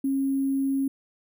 sine tone with sample-and-hold, 272 Hz, C#4, 33 cents flat, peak -22 dBFS, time 0.04-0.88 s, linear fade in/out 5 ms, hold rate 11025 Hz, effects none

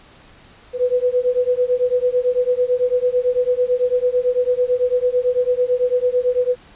sine beating tone pair, 492.8 / 501.8 Hz, B4 / B4, -4 / +28 cents, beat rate 9 Hz, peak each -18 dBFS, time 0.73-6.56 s, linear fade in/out 50 ms, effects pink hiss -47 dBFS RMS until 6.75 s + resampled to 8000 Hz

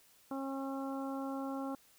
harmonic tone, 271 Hz, C#4, 39 cents flat, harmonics 1 / 2 / 3 / 4 / 5, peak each -38 / -44 / -45 / -48 / -50 dBFS, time 0.31-1.75 s, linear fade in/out 2 ms, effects white hiss -65 dBFS RMS until 1.98 s

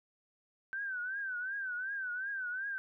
sine tone with vibrato, 1537 Hz, G6, 35 cents flat, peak -35 dBFS, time 0.73-2.78 s, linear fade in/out 0 ms, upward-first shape triangle, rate 2.7 Hz, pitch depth 130 cents each way, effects none

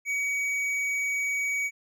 triangle tone with hard clipping, 2262 Hz, C#7, 34 cents sharp, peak -27 dBFS, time 0.05-1.71 s, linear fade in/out 50 ms, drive 10 dB, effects none

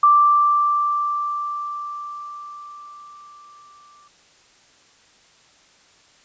sine tone with exponential decay, 1174.7 Hz, D6, in tune, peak -9 dBFS, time 0.03-4.08 s, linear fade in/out 5 ms, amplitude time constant 880 ms, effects white hiss -54 dBFS RMS until 6.24 s + resampled to 16000 Hz

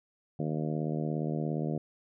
harmonic tone, 77.2 Hz, D#2, 13 cents flat, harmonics 2 / 3 / 4 / 5 / 6 / 7 / 8 / 9, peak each -32 / -36 / -38 / -40 / -42 / -43 / -44 / -45 dBFS, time 0.39-1.78 s, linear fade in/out 5 ms, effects none

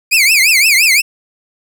sawtooth tone with vibrato, 2349 Hz, D7, in tune, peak -4 dBFS, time 0.11-1.02 s, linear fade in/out 20 ms, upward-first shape triangle, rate 5.8 Hz, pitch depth 260 cents each way, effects none

